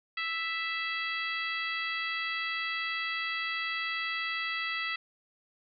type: harmonic tone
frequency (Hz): 659.3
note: E5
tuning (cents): 0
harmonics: 2 / 3 / 4 / 5 / 6 / 7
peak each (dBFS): -38 / -34 / -37 / -40 / -45 / -45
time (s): 0.17-4.96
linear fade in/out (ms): 5
effects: none